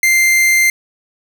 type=tone; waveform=45% pulse; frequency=2092 Hz; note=C7; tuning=1 cent flat; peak=-9 dBFS; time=0.03-0.7 s; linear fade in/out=2 ms; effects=none